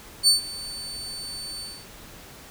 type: tone with ADSR envelope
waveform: 30% pulse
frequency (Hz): 4500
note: C#8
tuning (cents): +25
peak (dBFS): -10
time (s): 0.23-1.87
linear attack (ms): 45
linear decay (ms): 130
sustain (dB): -20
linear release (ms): 260
effects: pink hiss -45 dBFS RMS until 2.5 s